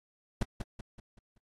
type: noise with echo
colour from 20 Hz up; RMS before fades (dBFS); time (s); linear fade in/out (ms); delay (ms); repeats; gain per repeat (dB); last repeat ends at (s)
brown; -24; 0.41-0.43; 5; 190; 5; -7; 1.38
effects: AAC 32 kbps